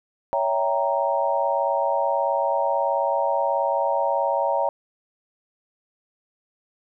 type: chord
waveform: sine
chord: C# diminished seventh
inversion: none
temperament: equal with one note detuned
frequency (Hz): 560.8 / 659.3 / 784 / 932.3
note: C#5 / E5 / G5 / Bb5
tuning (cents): +20 / 0 / 0 / 0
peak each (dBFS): -24 / -26 / -27 / -24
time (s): 0.33-4.69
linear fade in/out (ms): 0
effects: none